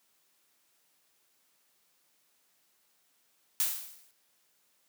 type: noise with exponential decay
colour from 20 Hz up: blue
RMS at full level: -26 dBFS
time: 3.6-4.11 s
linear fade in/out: 1 ms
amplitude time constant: 110 ms
effects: white hiss -71 dBFS RMS until 4.88 s + high-pass 150 Hz 12 dB/octave